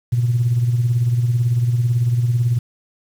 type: tone with tremolo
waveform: sine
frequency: 120 Hz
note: B2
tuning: 49 cents flat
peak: -11 dBFS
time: 0.12-2.59 s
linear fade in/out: 10 ms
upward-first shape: sine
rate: 18 Hz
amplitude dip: 55%
effects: tanh soft clip ceiling -8 dBFS + 7-bit